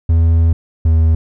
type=tone pair in turn; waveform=triangle; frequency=82.41 / 80.57 Hz; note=E2 / E2; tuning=0 / -39 cents; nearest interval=unison; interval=39 cents; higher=first; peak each=-6 dBFS; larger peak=neither; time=0.09-0.53 / 0.85-1.15 s; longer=first; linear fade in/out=5 ms; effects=none